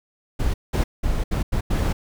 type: noise bursts at uneven times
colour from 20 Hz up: brown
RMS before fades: -21 dBFS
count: 6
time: 0.39-0.54 / 0.73-0.84 / 1.03-1.24 / 1.31-1.43 / 1.52-1.61 / 1.7-1.93 s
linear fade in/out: 10 ms
effects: none